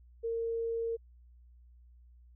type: tone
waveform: sine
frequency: 459 Hz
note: A#4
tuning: 27 cents flat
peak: -31 dBFS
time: 0.23-0.97 s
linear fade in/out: 20 ms
effects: added 60 Hz sine -55 dBFS peak until 2.35 s